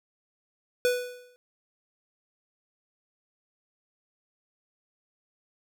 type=tone with exponential decay; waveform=square; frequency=493.8 Hz; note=B4; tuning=in tune; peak=-20 dBFS; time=0.85-1.36 s; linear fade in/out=0 ms; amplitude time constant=110 ms; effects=none